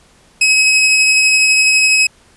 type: tone with tremolo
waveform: sawtooth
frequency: 2553 Hz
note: D#7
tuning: 44 cents sharp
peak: -4 dBFS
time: 0.41-2.07 s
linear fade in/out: 5 ms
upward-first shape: triangle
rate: 12 Hz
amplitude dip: 25%
effects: pink hiss -49 dBFS RMS until 2.36 s + resampled to 24000 Hz